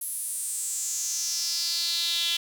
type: tone with high-pass filter sweep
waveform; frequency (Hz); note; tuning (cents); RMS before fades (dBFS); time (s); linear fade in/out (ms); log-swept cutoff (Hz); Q
sawtooth; 339.3; F4; -50; -29; 0.01-2.37; 5; 11000 to 3300; 4.9
effects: none